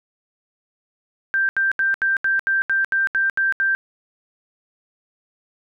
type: tone bursts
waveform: sine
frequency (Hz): 1574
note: G6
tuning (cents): +7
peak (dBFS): -16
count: 11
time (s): 1.34-3.75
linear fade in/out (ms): 0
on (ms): 150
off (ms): 76
effects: none